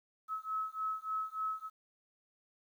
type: beating tone pair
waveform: sine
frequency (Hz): 1289 / 1292.4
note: E6 / E6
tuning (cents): -39 / -35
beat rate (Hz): 3.4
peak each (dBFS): -38 / -38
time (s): 0.28-1.7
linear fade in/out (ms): 50
effects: 11-bit